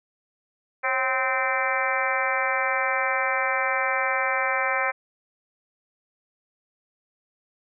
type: harmonic tone with a mistuned harmonic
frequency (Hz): 259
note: C4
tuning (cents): -17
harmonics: 2 / 3 / 4 / 5 / 6 / 7 / 8 / 9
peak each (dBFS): -30 / -30 / -30 / -30 / -30 / -30 / -30 / -30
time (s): 0.83-4.92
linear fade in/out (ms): 20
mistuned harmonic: 2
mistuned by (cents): +72
effects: none